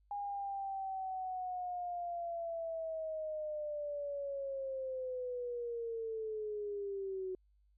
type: linear sweep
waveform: sine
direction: down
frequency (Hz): 817 to 370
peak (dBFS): -37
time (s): 0.11-7.35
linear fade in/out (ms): 2
effects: added 50 Hz sine -67 dBFS peak until 7.77 s